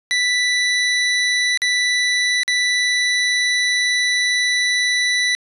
25% pulse tone with dropouts, 1975.5 Hz, B6, in tune, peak -12 dBFS, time 0.11-5.35 s, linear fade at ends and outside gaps 0 ms, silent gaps 1.574-1.619 / 2.433-2.479 s, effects resampled to 24000 Hz + 9-bit

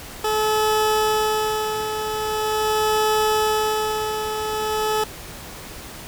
20% pulse tone with tremolo, 430.8 Hz, A4, 37 cents flat, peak -12 dBFS, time 0.24-5.04 s, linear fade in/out 5 ms, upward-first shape sine, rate 0.43 Hz, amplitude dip 55%, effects pink hiss -37 dBFS RMS until 6.07 s

